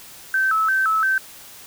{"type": "tone with vibrato", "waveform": "sine", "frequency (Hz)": 1420, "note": "F6", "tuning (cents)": 28, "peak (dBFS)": -16, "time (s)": [0.34, 1.18], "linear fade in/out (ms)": 2, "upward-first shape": "square", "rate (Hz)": 2.9, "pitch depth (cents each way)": 150, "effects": ["white hiss -42 dBFS RMS until 1.66 s"]}